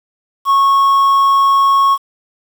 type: tone with quantisation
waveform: triangle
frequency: 1100 Hz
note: C#6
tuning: 14 cents flat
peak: -6 dBFS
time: 0.45-1.98 s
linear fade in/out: 50 ms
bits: 6
effects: none